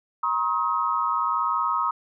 sine tone cluster, 952 / 1073 / 1268 Hz, A#5 / C6 / D#6, +36 / +43 / +32 cents, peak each -27 / -27 / -24 dBFS, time 0.23-1.91 s, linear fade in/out 5 ms, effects none

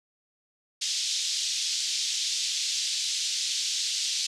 pink band-pass noise, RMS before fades -29 dBFS, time 0.81-4.27 s, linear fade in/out 10 ms, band 3500 to 6900 Hz, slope 24 dB/octave, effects low-pass 11000 Hz 12 dB/octave

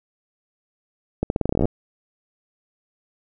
accelerating click train, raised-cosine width 2 ms, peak -7 dBFS, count 15, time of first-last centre 1.23-1.655 s, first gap 71 ms, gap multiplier 0.85, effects none

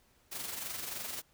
white noise with amplitude modulation, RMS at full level -38 dBFS, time 0.31-1.22 s, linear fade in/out 20 ms, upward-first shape sine, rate 23.2 Hz, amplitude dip 50%, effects pink hiss -68 dBFS RMS until 1.33 s

